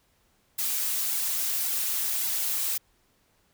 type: noise with flanger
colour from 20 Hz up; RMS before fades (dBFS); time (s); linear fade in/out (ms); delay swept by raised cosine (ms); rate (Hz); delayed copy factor
blue; -28; 0.58-2.78; 10; 1.6 to 7.5; 1.8; -0.7
effects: pink hiss -67 dBFS RMS until 3.53 s